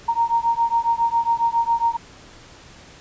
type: beating tone pair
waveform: sine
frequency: 925 / 932.3 Hz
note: A#5 / A#5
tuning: -14 / 0 cents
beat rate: 7.3 Hz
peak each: -20 dBFS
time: 0.08-1.97 s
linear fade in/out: 10 ms
effects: pink hiss -45 dBFS RMS until 3 s + resampled to 16000 Hz